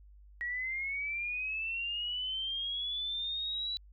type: linear sweep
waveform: sine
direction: up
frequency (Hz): 1900 to 3951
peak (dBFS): -33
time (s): 0.41-3.77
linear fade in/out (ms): 0
effects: added 50 Hz sine -53 dBFS peak until 3.92 s